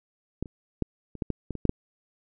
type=clicks; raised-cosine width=3 ms; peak=-16 / -29 / -12 / -27 / -15 / -14 / -19 / -22 / -10 / -10 dBFS; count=10; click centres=0.426 / 0.458 / 0.823 / 1.153 / 1.222 / 1.303 / 1.507 / 1.553 / 1.653 / 1.694 s; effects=none